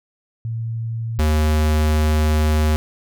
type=tone pair in turn; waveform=sine / square; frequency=114 / 76.81 Hz; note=A#2 / D#2; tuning=-38 / -22 cents; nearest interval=perfect fifth; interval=684 cents; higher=first; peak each=-22 / -15 dBFS; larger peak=second; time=0.45-1.19 / 1.19-2.76 s; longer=second; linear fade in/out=0 ms; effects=none